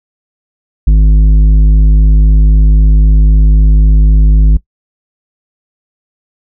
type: tone with tanh clipping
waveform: sine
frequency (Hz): 51.91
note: G#1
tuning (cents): 0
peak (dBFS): -4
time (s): 0.87-4.57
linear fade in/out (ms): 5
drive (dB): 9
effects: noise-tail reverb RT60 0.1 s tail -19 dB re dry